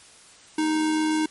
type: tone with amplitude modulation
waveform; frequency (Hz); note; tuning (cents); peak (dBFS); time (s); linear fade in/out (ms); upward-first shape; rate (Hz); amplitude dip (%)
square; 311.1; D#4; 0; -20; 0.58-1.26; 5; sine; 87.7; 30
effects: white hiss -50 dBFS RMS until 1.3 s + MP3 48 kbps